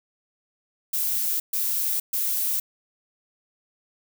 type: noise bursts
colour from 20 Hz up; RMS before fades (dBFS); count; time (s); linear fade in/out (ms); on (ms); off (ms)
violet; -25; 3; 0.93-2.6; 5; 470; 130
effects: none